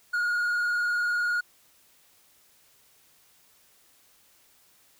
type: tone with vibrato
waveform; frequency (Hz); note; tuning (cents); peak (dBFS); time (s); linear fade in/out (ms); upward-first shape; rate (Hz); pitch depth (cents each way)
triangle; 1436; F6; +48; -22; 0.13-1.41; 10; square; 20; 25
effects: white hiss -61 dBFS RMS until 4.99 s